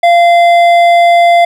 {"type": "tone with hard clipping", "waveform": "sine", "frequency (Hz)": 690, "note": "F5", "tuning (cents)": -21, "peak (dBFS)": -5, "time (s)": [0.03, 1.45], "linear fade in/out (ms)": 5, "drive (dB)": 9, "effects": []}